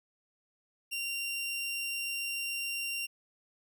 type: tone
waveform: sawtooth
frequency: 2767 Hz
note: F7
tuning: 17 cents flat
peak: -30 dBFS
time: 0.91-3.07 s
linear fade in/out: 20 ms
effects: none